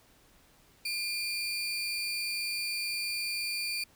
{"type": "tone pair together", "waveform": "30% pulse", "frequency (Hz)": [2410, 4549], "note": ["D7", "C#8"], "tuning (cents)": [44, 44], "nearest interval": "major seventh", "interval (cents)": 1100, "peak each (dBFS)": [-31, -33], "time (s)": [0.85, 3.84], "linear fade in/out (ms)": 5, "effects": ["pink hiss -62 dBFS RMS until 3.95 s"]}